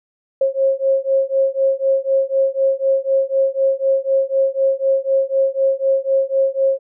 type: beating tone pair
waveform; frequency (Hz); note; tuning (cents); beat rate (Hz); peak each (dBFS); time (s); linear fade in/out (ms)
sine; 537 / 541; C5 / C#5; +45 / -42; 4; -17; 0.41-6.79; 5
effects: none